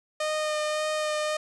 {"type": "tone with vibrato", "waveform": "sawtooth", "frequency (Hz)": 612, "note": "D#5", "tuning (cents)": -29, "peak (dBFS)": -22, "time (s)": [0.2, 1.37], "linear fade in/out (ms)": 5, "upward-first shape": "sine", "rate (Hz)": 1.8, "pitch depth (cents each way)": 13, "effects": ["resampled to 22050 Hz", "9-bit"]}